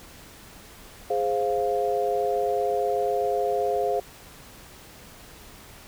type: chord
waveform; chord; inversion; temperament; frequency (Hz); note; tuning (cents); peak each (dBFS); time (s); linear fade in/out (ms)
sine; F minor; first; equal; 415.3 / 523.3 / 698.5; Ab4 / C5 / F5; 0 / 0 / 0; -26 / -27 / -26; 1.1-4; 5
effects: pink hiss -47 dBFS RMS until 5.87 s